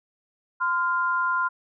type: tone pair together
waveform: sine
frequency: 1030.3 / 1400 Hz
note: C6 / F6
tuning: -27 / +4 cents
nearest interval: perfect fourth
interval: 531 cents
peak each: -24 / -24 dBFS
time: 0.6-1.49 s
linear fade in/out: 20 ms
effects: none